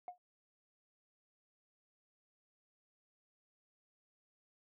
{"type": "tone with exponential decay", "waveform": "sine", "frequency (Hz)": 719, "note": "F#5", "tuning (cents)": -50, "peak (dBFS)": -37, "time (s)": [0.08, 0.18], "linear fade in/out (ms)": 1, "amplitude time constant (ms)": 21, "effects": ["tanh soft clip ceiling -38 dBFS"]}